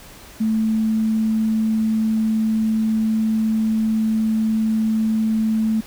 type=tone; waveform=sine; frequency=220 Hz; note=A3; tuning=in tune; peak=-16 dBFS; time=0.4-5.81 s; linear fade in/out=10 ms; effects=pink hiss -42 dBFS RMS until 5.86 s